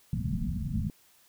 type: low-pass noise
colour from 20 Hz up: white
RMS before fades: -31 dBFS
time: 0.13-0.9 s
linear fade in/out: 2 ms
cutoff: 230 Hz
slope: 96 dB/octave
effects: white hiss -62 dBFS RMS until 1.28 s